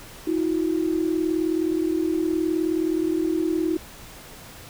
sine tone pair together, 320.6 / 359.8 Hz, E4 / F#4, -48 / -48 cents, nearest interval major second, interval 200 cents, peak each -22 / -25 dBFS, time 0.27-3.77 s, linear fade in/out 5 ms, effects pink hiss -43 dBFS RMS until 4.69 s

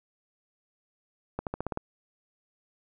accelerating click train, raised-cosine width 1 ms, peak -17 dBFS, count 7, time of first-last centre 1.39-1.774 s, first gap 78 ms, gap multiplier 0.92, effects none

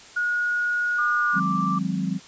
sine tone, 1446 Hz, F#6, 40 cents flat, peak -21 dBFS, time 0.16-1.4 s, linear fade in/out 10 ms
sine tone with pitch glide, 1208 to 1174.3 Hz, D6 to D6, +48 to -1 cents, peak -23 dBFS, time 0.98-1.79 s, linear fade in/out 10 ms, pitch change -49 cents, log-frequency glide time 1.16-1.48 s
sine chord, Ab dominant seventh, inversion second, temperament equal with one note detuned, 158.56 / 185 / 207.7 / 261.6 Hz, Eb3 / Gb3 / Ab3 / C4, +33 / 0 / 0 / 0 cents, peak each -31 / -25 / -30 / -31 dBFS, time 1.33-2.2 s, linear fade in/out 50 ms
effects white hiss -46 dBFS RMS until 2.27 s + resampled to 16000 Hz

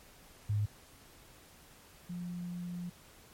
sine tone pair in turn, 104.1 / 176.09 Hz, G#2 / F3, +5 / +15 cents, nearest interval major sixth, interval 910 cents, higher second, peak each -28 / -37 dBFS, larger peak first, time 0.49-0.66 / 2.09-2.9 s, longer second, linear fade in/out 10 ms, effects pink hiss -58 dBFS RMS until 3.33 s + MP3 64 kbps

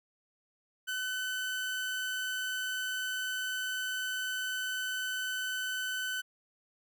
30% pulse tone, 1512 Hz, F#6, 37 cents sharp, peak -30 dBFS, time 0.87-6.22 s, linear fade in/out 20 ms, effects none

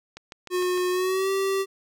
click train, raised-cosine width 0.2 ms, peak -22 dBFS, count 5, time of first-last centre 0.17-0.776 s, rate 6.6 Hz
square tone with pitch glide, 362.2 to 388.2 Hz, F#4 to G4, -37 to -17 cents, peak -23 dBFS, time 0.5-1.66 s, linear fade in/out 50 ms, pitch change +120 cents, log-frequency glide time 0.91-1.3 s
effects none

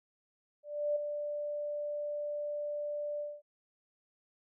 sine tone with ADSR envelope, 589 Hz, D5, 5 cents sharp, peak -27 dBFS, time 0.63-3.42 s, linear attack 330 ms, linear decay 7 ms, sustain -7 dB, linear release 220 ms, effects none

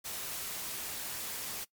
white noise, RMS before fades -39 dBFS, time 0.04-1.65 s, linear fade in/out 20 ms, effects noise-tail reverb RT60 0.1 s tail -20 dB re dry + MP3 96 kbps

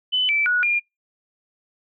sine tone with pitch steps, 3013 / 2322 / 1462 / 2408 Hz, F#7 / D7 / F#6 / D7, +31 / -20 / -21 / +43 cents, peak -17 dBFS, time 0.12-0.8 s, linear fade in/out 20 ms, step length 170 ms, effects noise-tail reverb RT60 0.2 s tail -26 dB re dry

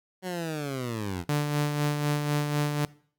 15% pulse linear sweep, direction down, 187.7 to 82.41 Hz, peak -24 dBFS, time 0.22-1.25 s, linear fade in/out 50 ms
sawtooth tone with tremolo, 147.3 Hz, D3, 6 cents sharp, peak -19 dBFS, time 1.29-2.85 s, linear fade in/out 2 ms, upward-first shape sine, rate 4 Hz, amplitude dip 45%
effects noise-tail reverb RT60 0.5 s tail -21 dB re dry

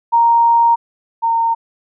sine tone pair in turn, 932 / 917.6 Hz, A#5 / A#5, -1 / -28 cents, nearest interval unison, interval 27 cents, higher first, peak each -8 / -12 dBFS, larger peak first, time 0.12-0.76 / 1.22-1.55 s, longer first, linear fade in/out 20 ms, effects none

